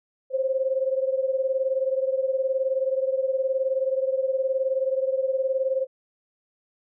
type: beating tone pair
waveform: sine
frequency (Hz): 523.3 / 542.3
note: C5 / C#5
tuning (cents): 0 / -38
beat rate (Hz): 19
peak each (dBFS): -23 / -27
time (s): 0.3-5.87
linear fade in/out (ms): 50
effects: none